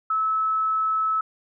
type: tone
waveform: sine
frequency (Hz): 1300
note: E6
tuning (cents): -24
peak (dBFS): -20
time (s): 0.1-1.21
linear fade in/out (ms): 5
effects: none